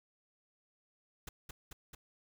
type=noise with echo; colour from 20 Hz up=pink; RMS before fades=-43 dBFS; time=1.27-1.29 s; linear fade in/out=5 ms; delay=220 ms; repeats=3; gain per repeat=-2 dB; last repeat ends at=1.95 s; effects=none